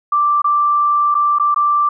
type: tone with dropouts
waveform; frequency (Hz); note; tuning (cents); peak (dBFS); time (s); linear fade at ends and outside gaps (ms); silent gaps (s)
sine; 1174.7; D6; 0; -11; 0.12-1.89; 5; 0.419-0.443 / 1.144-1.15 / 1.386-1.397 / 1.545-1.56
effects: none